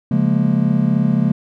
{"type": "chord", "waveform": "triangle", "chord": "Bb minor seventh", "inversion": "first", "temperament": "just", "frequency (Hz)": [139.85, 174.81, 209.8, 233.1], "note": ["Db3", "F3", "Ab3", "Bb3"], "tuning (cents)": [16, 2, 18, 0], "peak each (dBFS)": [-17, -17, -16, -17], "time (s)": [0.11, 1.32], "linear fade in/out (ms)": 5, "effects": []}